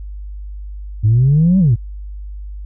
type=exponential two-way sweep; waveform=sine; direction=up then down; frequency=102.6 to 196 to 102.6 Hz; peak=-7 dBFS; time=1.03-1.76 s; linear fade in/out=20 ms; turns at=1.59 s; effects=tanh soft clip ceiling -5 dBFS + added 50 Hz sine -26 dBFS peak until 2.65 s